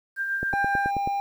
sine tone with tremolo, 1588 Hz, G6, 22 cents sharp, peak -23 dBFS, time 0.16-0.91 s, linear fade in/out 50 ms, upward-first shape sine, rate 7.1 Hz, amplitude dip 40%
click train, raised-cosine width 2 ms, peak -17 dBFS, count 7, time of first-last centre 0.43-1.074 s, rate 9.31 Hz
triangle tone, 800 Hz, G5, 35 cents sharp, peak -22 dBFS, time 0.53-1.2 s, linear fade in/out 0 ms
effects 9-bit

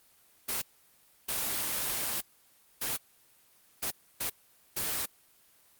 white noise bursts at uneven times, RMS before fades -32 dBFS, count 6, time 0.48-0.62 / 1.28-2.21 / 2.81-2.97 / 3.82-3.91 / 4.2-4.3 / 4.76-5.06 s, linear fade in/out 10 ms, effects white hiss -63 dBFS RMS until 5.79 s + Opus 24 kbps

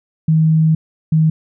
sine tone pair in turn, 158.7 / 158.08 Hz, D#3 / D#3, +35 / +28 cents, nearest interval unison, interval 7 cents, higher first, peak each -9 dBFS, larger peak neither, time 0.28-0.75 / 1.12-1.3 s, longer first, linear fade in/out 5 ms, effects none

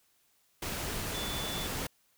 sine tone in noise, 3473 Hz, A7, 23 cents flat, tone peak -39 dBFS, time 1.14-1.67 s, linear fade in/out 5 ms, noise pink, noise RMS -36 dBFS, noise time 0.62-1.87 s, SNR -6 dB, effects white hiss -70 dBFS RMS until 2.17 s

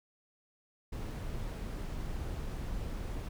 brown noise, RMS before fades -38 dBFS, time 0.92-3.29 s, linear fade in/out 10 ms, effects none

